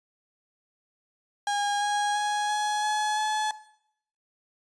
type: tone with pitch steps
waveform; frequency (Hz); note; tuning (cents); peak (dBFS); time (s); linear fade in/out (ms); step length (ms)
35% pulse; 816 / 824.1 / 832.2 / 840.4 / 848.7 / 857.1; G#5 / G#5 / G#5 / G#5 / G#5 / A5; -31 / -14 / +3 / +20 / +37 / -46; -23; 1.47-3.51; 2; 340
effects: noise-tail reverb RT60 0.7 s tail -17 dB re dry + resampled to 22050 Hz